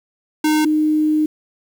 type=tone pair in turn; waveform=square / sine; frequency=307.1 / 307.1 Hz; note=D#4 / D#4; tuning=-23 / -23 cents; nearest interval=unison; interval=0 cents; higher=neither; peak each=-14 / -13 dBFS; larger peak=second; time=0.44-0.65 / 0.65-1.26 s; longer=second; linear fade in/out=5 ms; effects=7-bit